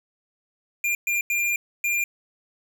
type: tone bursts at uneven times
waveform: square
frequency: 2398 Hz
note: D7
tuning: 36 cents sharp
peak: -22 dBFS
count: 4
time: 0.84-0.95 / 1.07-1.21 / 1.3-1.56 / 1.84-2.04 s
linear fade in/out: 2 ms
effects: none